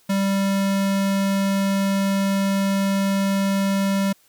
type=tone; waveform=square; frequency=196 Hz; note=G3; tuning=in tune; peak=-19 dBFS; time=0.09-4.13 s; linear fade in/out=10 ms; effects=white hiss -58 dBFS RMS until 4.28 s